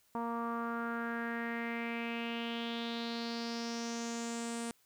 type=tone with low-pass filter sweep; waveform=sawtooth; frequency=233.1 Hz; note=A#3; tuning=in tune; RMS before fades=-38 dBFS; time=0.15-4.71 s; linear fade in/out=0 ms; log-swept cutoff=1000 to 8900 Hz; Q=4.7; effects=white hiss -70 dBFS RMS until 4.85 s